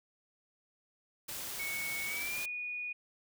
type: noise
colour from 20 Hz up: white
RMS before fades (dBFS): -41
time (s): 1.28-2.46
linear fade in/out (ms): 10
type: tone with pitch glide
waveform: sine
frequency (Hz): 2217 to 2460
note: C#7 to D#7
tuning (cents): 0 to -20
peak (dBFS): -36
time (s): 1.59-2.93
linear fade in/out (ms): 10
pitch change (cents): +180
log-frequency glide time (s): 2.06-2.44
effects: none